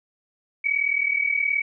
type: tone pair together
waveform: sine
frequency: 2246 / 2285 Hz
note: C#7 / D7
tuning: +22 / -48 cents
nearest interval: unison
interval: 30 cents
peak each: -23 dBFS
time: 0.64-1.62 s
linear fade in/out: 10 ms
effects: none